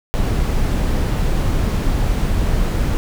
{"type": "noise", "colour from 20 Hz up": "brown", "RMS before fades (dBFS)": -17, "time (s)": [0.14, 2.97], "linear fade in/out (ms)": 0, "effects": []}